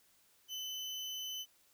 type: tone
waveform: 35% pulse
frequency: 3025 Hz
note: F#7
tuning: 38 cents sharp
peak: -38 dBFS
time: 0.48-1.46 s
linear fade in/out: 50 ms
effects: white hiss -69 dBFS RMS until 1.73 s